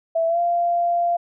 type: tone with pitch glide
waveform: sine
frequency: 659.3 to 692.1 Hz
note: E5 to F5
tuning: 0 to -16 cents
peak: -17 dBFS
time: 0.15-1.17 s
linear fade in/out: 10 ms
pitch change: +84 cents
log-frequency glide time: 0.27-0.39 s
effects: none